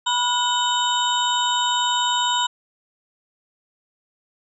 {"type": "tone cluster", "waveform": "sine", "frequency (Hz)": [979, 1448, 3020, 3718, 7360], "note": ["B5", "F#6", "F#7", "A#7", "A#8"], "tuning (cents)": [-15, -38, 35, -5, -23], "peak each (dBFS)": [-21, -29, -25, -25, -30], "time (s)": [0.06, 2.47], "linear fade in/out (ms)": 10, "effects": []}